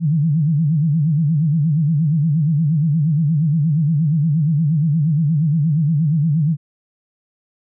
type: tone with vibrato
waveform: sine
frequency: 154.2 Hz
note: D#3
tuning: 15 cents flat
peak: -13 dBFS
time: 0-6.57 s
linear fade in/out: 50 ms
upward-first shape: sine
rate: 8.5 Hz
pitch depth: 160 cents each way
effects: none